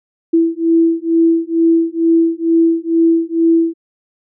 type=beating tone pair; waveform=sine; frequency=329.6 / 331.8 Hz; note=E4 / E4; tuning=0 / +11 cents; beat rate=2.2 Hz; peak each=-13 dBFS; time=0.33-3.74 s; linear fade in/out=10 ms; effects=none